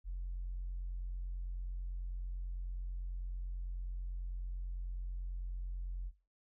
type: tone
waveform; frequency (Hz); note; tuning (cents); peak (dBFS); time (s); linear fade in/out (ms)
sine; 44.55; F1; +35; -36; 0.04-6.12; 50
effects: noise-tail reverb RT60 0.3 s tail -19 dB re dry + tanh soft clip ceiling -34 dBFS